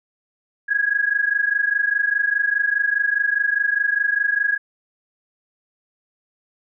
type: tone pair together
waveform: sine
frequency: 1643.1 / 1668 Hz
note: G#6 / G#6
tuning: -19 / +7 cents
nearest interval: unison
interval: 26 cents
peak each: -20 dBFS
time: 0.68-4.58 s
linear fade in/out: 20 ms
effects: none

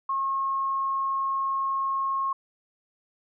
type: tone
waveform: sine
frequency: 1083 Hz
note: C#6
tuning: 41 cents flat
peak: -24 dBFS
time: 0.09-2.33 s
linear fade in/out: 5 ms
effects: none

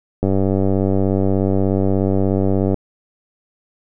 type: click train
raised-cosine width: 2 ms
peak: -5 dBFS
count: 244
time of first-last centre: 0.23-2.743 s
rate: 96.7 Hz
effects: none

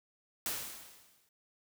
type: noise with exponential decay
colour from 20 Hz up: white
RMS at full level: -34 dBFS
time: 0.46-1.29 s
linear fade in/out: 1 ms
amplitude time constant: 180 ms
effects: none

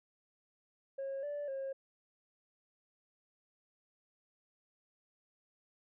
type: tone with pitch steps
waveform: sine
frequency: 544 / 582 / 540 Hz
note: C#5 / D5 / C#5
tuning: -33 / -16 / -45 cents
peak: -35 dBFS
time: 0.98-1.73 s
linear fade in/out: 10 ms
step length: 250 ms
effects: tanh soft clip ceiling -35 dBFS

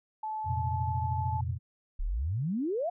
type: tone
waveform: sine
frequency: 867 Hz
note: A5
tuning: 26 cents flat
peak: -32 dBFS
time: 0.23-1.41 s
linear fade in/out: 5 ms
type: chord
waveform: sine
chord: F suspended fourth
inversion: none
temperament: equal with one note detuned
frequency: 87.31 / 116.54 / 129.76 Hz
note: F2 / Bb2 / C3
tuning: 0 / 0 / -14 cents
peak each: -32 / -34 / -36 dBFS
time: 0.44-1.59 s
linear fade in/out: 50 ms
type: exponential sweep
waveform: sine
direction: up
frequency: 30.87 to 733 Hz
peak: -28 dBFS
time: 1.99-2.9 s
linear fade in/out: 10 ms
effects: none

